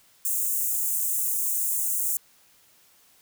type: high-pass noise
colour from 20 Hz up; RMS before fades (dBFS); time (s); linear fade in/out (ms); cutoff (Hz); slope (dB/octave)
white; -26; 0.25-2.17; 2; 6900; 48
effects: white hiss -59 dBFS RMS until 3.21 s